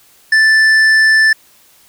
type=tone with hard clipping; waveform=sine; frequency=1760 Hz; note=A6; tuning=in tune; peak=-8 dBFS; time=0.32-1.33 s; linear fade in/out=5 ms; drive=7 dB; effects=white hiss -48 dBFS RMS until 1.88 s